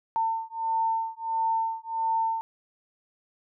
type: beating tone pair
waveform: sine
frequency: 900 / 901.5 Hz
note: A5 / A5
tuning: +39 / +42 cents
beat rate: 1.5 Hz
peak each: -28 / -28 dBFS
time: 0.16-2.41 s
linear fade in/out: 0 ms
effects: none